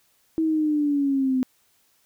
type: linear sweep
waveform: sine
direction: down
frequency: 323.4 to 254.3 Hz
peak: -19 dBFS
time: 0.38-1.43 s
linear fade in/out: 0 ms
effects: white hiss -64 dBFS RMS until 2.05 s